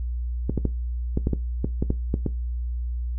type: clicks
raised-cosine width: 3 ms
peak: -10 dBFS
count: 11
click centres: 0.496 / 0.577 / 0.653 / 1.174 / 1.271 / 1.333 / 1.645 / 1.825 / 1.904 / 2.141 / 2.263 s
effects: noise-tail reverb RT60 0.2 s tail -17 dB re dry + added 60 Hz sine -25 dBFS peak until 3.18 s